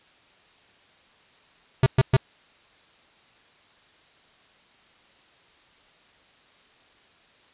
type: tone bursts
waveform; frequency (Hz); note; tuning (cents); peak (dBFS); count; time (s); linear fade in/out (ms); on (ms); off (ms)
square; 130.81; C3; 0; -14; 3; 1.83-2.166; 2; 32; 120
effects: white hiss -57 dBFS RMS until 7.53 s + resampled to 8000 Hz